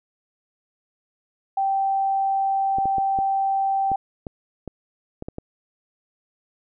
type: tone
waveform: sine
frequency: 780 Hz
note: G5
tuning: 9 cents flat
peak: -19 dBFS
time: 1.57-3.96 s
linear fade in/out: 5 ms
type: clicks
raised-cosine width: 2 ms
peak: -18 dBFS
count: 10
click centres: 2.785 / 2.856 / 2.983 / 3.188 / 3.917 / 4.268 / 4.677 / 5.224 / 5.285 / 5.384 s
effects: none